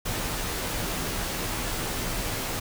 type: noise with comb filter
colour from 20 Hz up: pink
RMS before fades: -30 dBFS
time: 0.05-2.6 s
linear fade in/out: 10 ms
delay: 14 ms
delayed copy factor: -0.5
effects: none